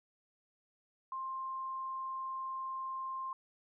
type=tone; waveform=sine; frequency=1055 Hz; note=C6; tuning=14 cents sharp; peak=-37 dBFS; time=1.12-3.33 s; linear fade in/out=2 ms; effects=none